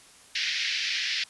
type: band-pass noise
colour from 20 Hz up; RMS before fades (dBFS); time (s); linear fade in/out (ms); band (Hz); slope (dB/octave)
pink; -29; 0.35-1.24; 5; 1800 to 5500; 48
effects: white hiss -53 dBFS RMS until 1.29 s + resampled to 24000 Hz